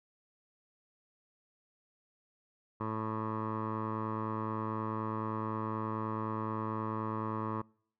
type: tone with low-pass filter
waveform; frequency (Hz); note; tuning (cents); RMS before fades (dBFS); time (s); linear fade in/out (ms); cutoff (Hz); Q
15% pulse; 109.5; A2; -8; -36; 2.8-7.62; 10; 1100; 3.7
effects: noise-tail reverb RT60 0.6 s tail -26 dB re dry